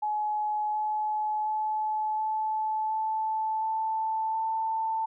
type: tone with pitch steps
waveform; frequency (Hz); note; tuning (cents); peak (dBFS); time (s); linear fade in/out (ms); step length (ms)
sine; 847 / 853.9 / 860.8 / 867.8 / 874.8 / 881.9 / 889.1; G#5 / G#5 / A5 / A5 / A5 / A5 / A5; +34 / +48 / -38 / -24 / -10 / +4 / +18; -26; 0.02-5.06; 10; 720
effects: none